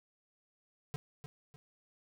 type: tone with echo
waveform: square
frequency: 145.9 Hz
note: D3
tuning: 11 cents flat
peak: -36 dBFS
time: 0.94-0.96 s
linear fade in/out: 0 ms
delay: 300 ms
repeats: 2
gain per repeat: -9 dB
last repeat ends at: 1.56 s
effects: none